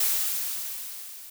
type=noise with level ramp; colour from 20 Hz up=blue; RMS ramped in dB=-23 to -44 dBFS; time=0-1.3 s; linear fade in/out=5 ms; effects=none